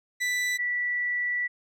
40% pulse / sine tone pair in turn, 1980 / 1958.4 Hz, B6 / B6, +4 / -15 cents, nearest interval unison, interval 19 cents, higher first, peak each -24 / -25 dBFS, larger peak first, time 0.2-0.58 / 0.58-1.48 s, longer second, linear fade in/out 20 ms, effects low-pass 11000 Hz 12 dB/octave

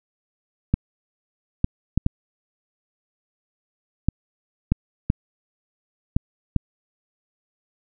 clicks, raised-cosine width 5 ms, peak -5 dBFS, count 9, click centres 0.74 / 1.644 / 1.976 / 2.064 / 4.086 / 4.72 / 5.101 / 6.165 / 6.563 s, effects none

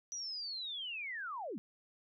sine linear sweep, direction down, 5910 to 174.61 Hz, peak -39 dBFS, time 0.12-1.58 s, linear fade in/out 0 ms, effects none

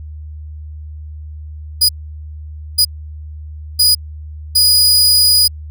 sawtooth tone bursts at uneven times, 4935 Hz, D#8, 15 cents flat, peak -5 dBFS, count 4, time 1.81-1.89 / 2.78-2.85 / 3.79-3.95 / 4.55-5.48 s, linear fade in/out 10 ms, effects added 76 Hz sine -27 dBFS peak until 5.7 s

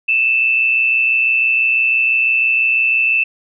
sine tone pair together, 2527 / 2653 Hz, D#7 / E7, +26 / +10 cents, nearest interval minor second, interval 84 cents, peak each -21 / -12 dBFS, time 0.08-3.24 s, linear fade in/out 10 ms, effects none

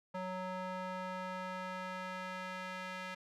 square tone with band-pass filter sweep, 185 Hz, F#3, in tune, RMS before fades -42 dBFS, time 0.14-3.15 s, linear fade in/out 10 ms, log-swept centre 850 to 1900 Hz, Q 1.1, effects none

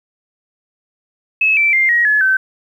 sine tone with pitch steps, 2588 / 2332 / 2102 / 1894.5 / 1707.4 / 1538.8 Hz, E7 / D7 / C7 / A#6 / G#6 / G6, -32 / -13 / +7 / +27 / +47 / -33 cents, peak -10 dBFS, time 1.41-2.37 s, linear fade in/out 5 ms, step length 160 ms, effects 8-bit

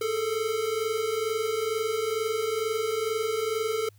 square tone pair together, 424.7 / 446.9 Hz, G#4 / A4, +39 / +27 cents, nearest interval minor second, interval 88 cents, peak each -32 / -28 dBFS, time 0.01-3.89 s, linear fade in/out 5 ms, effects added 103 Hz sine -53 dBFS peak until 3.98 s + white hiss -66 dBFS RMS until 3.98 s

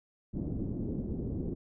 white low-pass noise, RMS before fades -35 dBFS, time 0.33-1.55 s, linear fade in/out 20 ms, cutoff 320 Hz, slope 24 dB/octave, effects none

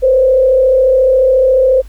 sine tone with frequency modulation, 520 Hz, C5, 11 cents flat, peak -6 dBFS, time 0.02-1.82 s, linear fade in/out 20 ms, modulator 34.2 Hz, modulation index 0.57, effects added 50 Hz sine -29 dBFS peak until 1.88 s + pink hiss -48 dBFS RMS until 1.88 s

